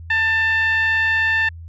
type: tone with band-pass filter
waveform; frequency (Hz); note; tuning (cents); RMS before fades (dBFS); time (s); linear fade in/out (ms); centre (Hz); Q
15% pulse; 891; A5; +22; -18; 0.1-1.49; 5; 1900; 3.5
effects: added 83 Hz sine -33 dBFS peak until 1.68 s + resampled to 16000 Hz